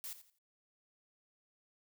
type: noise with echo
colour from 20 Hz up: blue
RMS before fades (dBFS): -44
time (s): 0.04-0.13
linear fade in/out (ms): 0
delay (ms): 85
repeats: 3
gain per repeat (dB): -12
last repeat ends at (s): 0.385
effects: none